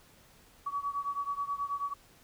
sine beating tone pair, 1131 / 1140.3 Hz, C#6 / C#6, +34 / +49 cents, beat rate 9.3 Hz, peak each -34 / -36 dBFS, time 0.66-1.94 s, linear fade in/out 10 ms, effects pink hiss -60 dBFS RMS until 2.23 s

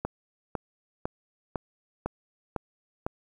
click train, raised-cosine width 1 ms, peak -15 dBFS, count 7, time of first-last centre 0.05-3.065 s, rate 1.99 Hz, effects 9-bit

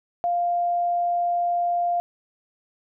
sine tone, 698.5 Hz, F5, in tune, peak -20 dBFS, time 0.24-2 s, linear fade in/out 0 ms, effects none

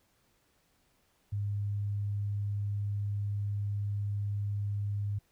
sine tone, 102 Hz, G#2, 31 cents flat, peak -30 dBFS, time 1.32-5.19 s, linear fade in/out 10 ms, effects pink hiss -71 dBFS RMS until 5.31 s

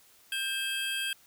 square tone cluster, 1588 / 2611 / 3223 Hz, G6 / E7 / G7, +22 / -17 / +47 cents, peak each -36 / -37 / -34 dBFS, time 0.32-1.13 s, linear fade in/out 2 ms, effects white hiss -60 dBFS RMS until 1.26 s

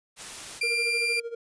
white noise, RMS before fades -39 dBFS, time 0.16-0.62 s, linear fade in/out 50 ms
35% pulse tone, 2380 Hz, D7, 22 cents sharp, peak -22 dBFS, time 0.61-1.2 s, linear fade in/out 5 ms
triangle tone with tremolo, 466.2 Hz, A#4, in tune, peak -28 dBFS, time 0.63-1.35 s, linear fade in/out 5 ms, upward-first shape sine, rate 13 Hz, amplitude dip 80%
effects resampled to 22050 Hz

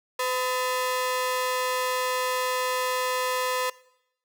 sawtooth ring-modulated tone, 760 Hz, F#5, 46 cents sharp, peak -18 dBFS, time 0.19-3.7 s, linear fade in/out 5 ms, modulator 251 Hz, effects noise-tail reverb RT60 0.8 s tail -21 dB re dry

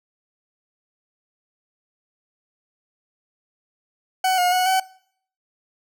40% pulse tone with pitch steps, 749 / 718 / 735 / 756 Hz, F#5 / F5 / F#5 / F#5, +21 / +48 / -12 / +37 cents, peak -16 dBFS, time 4.24-4.8 s, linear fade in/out 5 ms, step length 140 ms, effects noise-tail reverb RT60 0.6 s tail -21 dB re dry

